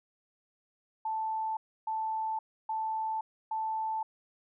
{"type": "tone bursts", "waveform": "sine", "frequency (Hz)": 880, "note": "A5", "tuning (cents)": 0, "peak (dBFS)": -30, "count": 4, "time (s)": [1.05, 4.03], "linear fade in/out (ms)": 5, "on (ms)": 520, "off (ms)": 300, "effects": []}